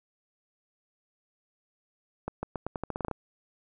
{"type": "accelerating click train", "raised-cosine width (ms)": 1, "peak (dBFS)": -18, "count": 12, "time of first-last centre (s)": [2.28, 3.113], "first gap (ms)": 150, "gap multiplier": 0.85, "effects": []}